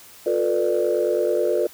sine chord, B half-diminished seventh, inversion second, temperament just, 355.6 / 444.5 / 493.9 / 592.7 Hz, F4 / A4 / B4 / D5, +31 / +18 / 0 / +16 cents, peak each -23 dBFS, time 0.26-1.67 s, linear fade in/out 5 ms, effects tanh soft clip ceiling -10 dBFS + white hiss -46 dBFS RMS until 1.73 s

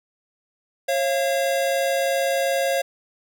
square tone pair together, 543.2 / 686 Hz, C#5 / F5, -35 / -31 cents, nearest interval major third, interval 404 cents, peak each -22 / -25 dBFS, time 0.88-2.82 s, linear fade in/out 10 ms, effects none

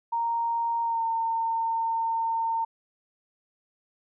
sine tone with pitch glide, 929 to 909.9 Hz, A#5 to A#5, -6 to -42 cents, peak -24 dBFS, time 0.12-2.65 s, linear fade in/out 10 ms, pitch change -36 cents, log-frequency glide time 0.83-1.03 s, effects none

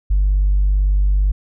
triangle tone with tanh clipping, 48.95 Hz, G1, 2 cents flat, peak -12 dBFS, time 0.1-1.32 s, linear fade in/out 10 ms, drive 5 dB, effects none

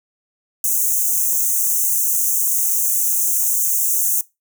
white high-pass noise, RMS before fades -18 dBFS, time 0.64-4.21 s, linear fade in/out 2 ms, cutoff 6000 Hz, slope 96 dB/octave, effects noise-tail reverb RT60 0.2 s tail -19 dB re dry

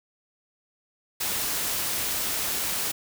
white noise, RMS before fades -28 dBFS, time 1.2-2.92 s, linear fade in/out 10 ms, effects none

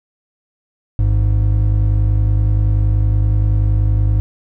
triangle tone pair together, 52.93 / 103.5 Hz, G#1 / G#2, +34 / -5 cents, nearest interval octave, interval 1161 cents, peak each -12 dBFS, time 0.99-4.2 s, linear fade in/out 0 ms, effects none

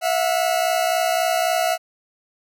40% pulse tone pair together, 659.3 / 723 Hz, E5 / F#5, 0 / -40 cents, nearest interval major second, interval 160 cents, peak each -20 dBFS, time 0.01-1.78 s, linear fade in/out 50 ms, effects none

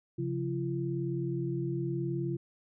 sine tone cluster, 136.2 / 175.5 / 341.1 Hz, C#3 / F3 / F4, -30 / +9 / -41 cents, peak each -33 / -38 / -34 dBFS, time 0.18-2.37 s, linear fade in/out 10 ms, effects none

